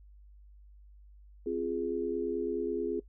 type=tone cluster; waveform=sine; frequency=260.8 / 345.8 / 415.1 Hz; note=C4 / F4 / G#4; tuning=-5 / -17 / -1 cents; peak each=-37 / -34 / -33 dBFS; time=1.46-3 s; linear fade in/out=5 ms; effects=noise-tail reverb RT60 0.1 s tail -19 dB re dry + added 50 Hz sine -52 dBFS peak until 3.08 s